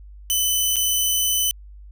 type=tone with dropouts; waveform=10% pulse; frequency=3013 Hz; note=F#7; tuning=31 cents sharp; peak=-10 dBFS; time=0.3-1.51 s; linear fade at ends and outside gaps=0 ms; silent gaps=0.759-0.766 s; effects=added 50 Hz sine -39 dBFS peak until 1.91 s